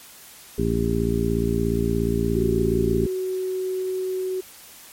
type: harmonic tone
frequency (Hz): 57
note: A#1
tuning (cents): -38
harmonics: 1 / 2 / 3 / 4 / 5 / 6 / 7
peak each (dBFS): -27 / -27 / -27 / -26 / -30 / -30 / -25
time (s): 0.58-3.07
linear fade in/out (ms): 5
type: tone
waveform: sine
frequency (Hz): 373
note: F#4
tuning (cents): +14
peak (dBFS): -23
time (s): 2.35-4.41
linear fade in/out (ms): 10
effects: white hiss -45 dBFS RMS until 4.92 s + MP3 64 kbps